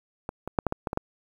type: clicks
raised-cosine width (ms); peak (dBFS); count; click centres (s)
1; -17 / -19 / -7 / -9 / -13 / -14 / -16 / -11; 8; 0.291 / 0.476 / 0.588 / 0.667 / 0.724 / 0.872 / 0.931 / 0.974
effects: 8-bit

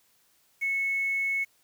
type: tone with quantisation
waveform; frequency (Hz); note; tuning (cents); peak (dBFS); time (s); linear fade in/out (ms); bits
sine; 2200; C#7; -14; -25; 0.61-1.45; 20; 8
effects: white hiss -66 dBFS RMS until 1.63 s

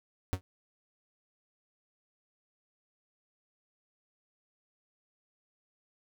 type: tone with exponential decay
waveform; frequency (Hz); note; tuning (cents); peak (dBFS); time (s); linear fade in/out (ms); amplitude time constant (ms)
45% pulse; 92.5; F#2; 0; -23; 0.33-0.41; 0; 17
effects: none

